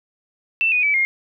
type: tone with pitch steps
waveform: sine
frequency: 2671 / 2478 / 2299 / 2132 Hz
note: E7 / D#7 / D7 / C7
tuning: +22 / -8 / -37 / +32 cents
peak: -15 dBFS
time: 0.61-1.05 s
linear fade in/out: 0 ms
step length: 110 ms
effects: none

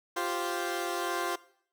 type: chord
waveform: 15% pulse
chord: F suspended second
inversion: none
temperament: equal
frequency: 349.2 / 392 / 523.3 Hz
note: F4 / G4 / C5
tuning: 0 / 0 / 0 cents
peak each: -26 / -30 / -32 dBFS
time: 0.16-1.36 s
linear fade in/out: 10 ms
effects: noise-tail reverb RT60 0.6 s tail -19 dB re dry

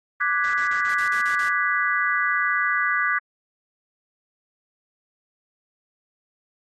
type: chord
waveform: sine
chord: G# half-diminished seventh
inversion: second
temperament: equal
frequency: 1174.7 / 1480 / 1661.2 / 1975.5 Hz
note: D6 / F#6 / G#6 / B6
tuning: 0 / 0 / 0 / 0 cents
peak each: -25 dBFS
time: 0.2-3.19 s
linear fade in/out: 10 ms
type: noise bursts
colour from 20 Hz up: white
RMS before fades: -36 dBFS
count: 8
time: 0.44-1.486 s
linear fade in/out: 0 ms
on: 94 ms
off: 42 ms
effects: low-pass 7000 Hz 12 dB/octave + Opus 24 kbps

